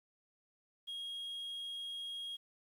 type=tone; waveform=sine; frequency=3273 Hz; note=G#7; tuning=26 cents flat; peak=-38 dBFS; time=0.87-2.37 s; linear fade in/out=20 ms; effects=tanh soft clip ceiling -39 dBFS + 11-bit